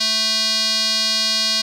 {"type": "tone with band-pass filter", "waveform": "square", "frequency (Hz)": 220, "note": "A3", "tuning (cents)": 0, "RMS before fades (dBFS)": -19, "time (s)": [0, 1.62], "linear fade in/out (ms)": 10, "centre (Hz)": 4500, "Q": 4.6, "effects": []}